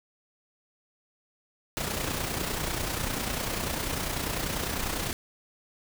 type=noise with amplitude modulation; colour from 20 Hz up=pink; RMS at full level=-29 dBFS; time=1.77-5.13 s; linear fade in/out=0 ms; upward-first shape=sine; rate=30.1 Hz; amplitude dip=50%; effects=none